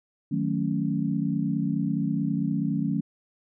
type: chord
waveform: sine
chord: D# half-diminished seventh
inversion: none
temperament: equal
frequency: 155.56 / 185 / 220 / 277.2 Hz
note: D#3 / F#3 / A3 / C#4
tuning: 0 / 0 / 0 / 0 cents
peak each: -29 dBFS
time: 0.31-3.01 s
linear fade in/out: 10 ms
effects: none